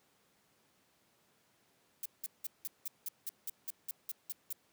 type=noise bursts; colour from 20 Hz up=violet; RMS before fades=-39 dBFS; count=13; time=2.03-4.528 s; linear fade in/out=2 ms; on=26 ms; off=180 ms; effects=pink hiss -71 dBFS RMS until 4.72 s + high-pass 150 Hz 12 dB/octave

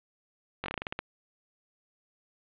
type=slowing click train; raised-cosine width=0.3 ms; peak=-16 dBFS; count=10; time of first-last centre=0.64-0.99 s; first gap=20 ms; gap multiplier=1.16; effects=resampled to 8000 Hz + 7-bit

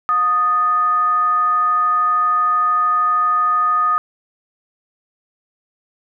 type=tone with frequency modulation; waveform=sine; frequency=1241 Hz; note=D#6; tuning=5 cents flat; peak=-13 dBFS; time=0.09-3.98 s; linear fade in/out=0 ms; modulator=523 Hz; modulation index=0.24; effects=none

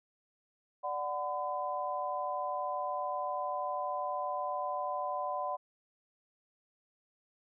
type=chord; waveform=sine; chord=B minor; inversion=first; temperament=equal with one note detuned; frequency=587.3 / 740 / 1012 Hz; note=D5 / F#5 / B5; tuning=0 / 0 / +42 cents; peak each=-38 / -37 / -36 dBFS; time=0.83-5.57 s; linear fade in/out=20 ms; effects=none

